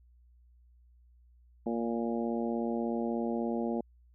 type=harmonic tone with a mistuned harmonic; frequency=116.54 Hz; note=A#2; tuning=in tune; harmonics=2 / 3 / 4 / 5 / 6 / 7; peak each=-32 / -36 / -38 / -40 / -42 / -43 dBFS; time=1.66-3.81 s; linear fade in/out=5 ms; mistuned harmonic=7; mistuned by=+17 cents; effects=added 60 Hz sine -58 dBFS peak until 4.14 s